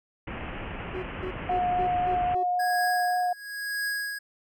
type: low-pass noise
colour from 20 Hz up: pink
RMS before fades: -36 dBFS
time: 0.27-2.35 s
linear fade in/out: 5 ms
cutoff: 3000 Hz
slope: 96 dB/octave
type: tone bursts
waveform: triangle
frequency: 370 Hz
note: F#4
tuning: in tune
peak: -30 dBFS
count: 6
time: 0.94-2.436 s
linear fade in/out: 10 ms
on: 91 ms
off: 190 ms
type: tone with vibrato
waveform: sine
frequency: 720 Hz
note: F#5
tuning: 47 cents flat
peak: -23 dBFS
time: 1.49-3.33 s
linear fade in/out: 5 ms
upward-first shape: triangle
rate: 3.7 Hz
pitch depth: 11 cents each way
type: tone with tremolo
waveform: square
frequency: 1654 Hz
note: G#6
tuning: 8 cents flat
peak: -27 dBFS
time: 2.59-4.19 s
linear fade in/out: 10 ms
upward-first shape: triangle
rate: 0.98 Hz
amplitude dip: 90%
effects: none